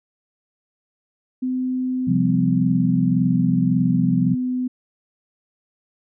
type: tone with pitch glide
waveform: sine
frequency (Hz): 255.5 to 252.3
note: C4 to B3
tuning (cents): -41 to +37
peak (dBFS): -20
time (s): 1.42-4.68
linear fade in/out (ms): 10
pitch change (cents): -22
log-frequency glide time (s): 2.09-3.77
type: chord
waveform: sine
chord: C suspended fourth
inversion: none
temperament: just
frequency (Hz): 130.81 / 174.42 / 196.22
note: C3 / F3 / G3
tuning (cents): 0 / -2 / +2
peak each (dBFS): -23 / -19 / -23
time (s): 2.07-4.35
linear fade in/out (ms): 10
effects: none